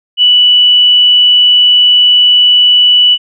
sine tone, 2960 Hz, F#7, in tune, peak -3 dBFS, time 0.17-3.18 s, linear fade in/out 50 ms, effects none

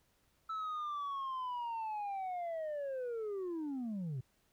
sine linear sweep, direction down, 1318.5 to 120 Hz, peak -34 dBFS, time 0.49-4.21 s, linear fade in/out 10 ms, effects tanh soft clip ceiling -36 dBFS + pink hiss -74 dBFS RMS until 4.52 s

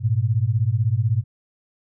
sine beating tone pair, 103.83 / 119.83 Hz, G#2 / A#2, 0 / +48 cents, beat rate 16 Hz, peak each -20 dBFS, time 0-1.24 s, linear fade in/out 50 ms, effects none

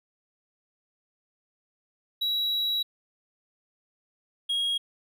triangle tone pair in turn, 3887 / 3283 Hz, B7 / G#7, -28 / -21 cents, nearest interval minor third, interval 293 cents, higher first, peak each -23 dBFS, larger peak neither, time 2.21-2.83 / 4.49-4.78 s, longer first, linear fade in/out 10 ms, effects none

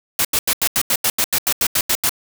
white noise bursts, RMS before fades -17 dBFS, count 14, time 0.19-2.094 s, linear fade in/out 2 ms, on 58 ms, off 84 ms, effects none

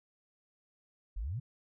sine exponential sweep, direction up, 40.41 to 140 Hz, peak -34 dBFS, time 1.16-1.4 s, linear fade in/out 10 ms, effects none

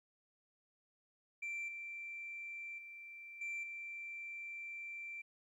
sine tone with level steps, 2349 Hz, D7, in tune, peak -37 / -43 / -49 / -37 / -43 dBFS, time 1.42-5.22 s, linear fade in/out 10 ms, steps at 1.68 / 2.78 / 3.41 / 3.63 s, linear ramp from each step 5 ms, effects tanh soft clip ceiling -38 dBFS + 13-bit

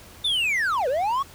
triangle linear two-way sweep, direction down then up, 3635 to 480 to 1144 Hz, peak -19 dBFS, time 0.24-1.23 s, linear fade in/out 10 ms, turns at 0.88 s, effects added 83 Hz sine -52 dBFS peak until 1.34 s + pink hiss -47 dBFS RMS until 1.34 s

